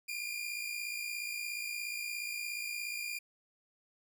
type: tone pair together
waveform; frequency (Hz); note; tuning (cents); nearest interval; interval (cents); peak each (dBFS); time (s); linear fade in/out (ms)
sawtooth; 2379 / 2436; D7 / D#7; +22 / -37; unison; 41; -37 / -36; 0.08-3.19; 10
effects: none